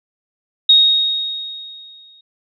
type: tone with exponential decay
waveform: sine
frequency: 3745 Hz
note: A#7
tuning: 7 cents sharp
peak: -5 dBFS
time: 0.69-2.21 s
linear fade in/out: 5 ms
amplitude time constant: 330 ms
effects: none